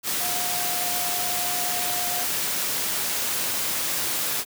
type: tone in noise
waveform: sine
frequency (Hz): 714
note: F5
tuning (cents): +38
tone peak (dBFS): -32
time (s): 0.19-2.27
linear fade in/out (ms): 50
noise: white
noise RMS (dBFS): -26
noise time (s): 0.03-4.45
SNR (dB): -9
effects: high-pass 100 Hz 12 dB/octave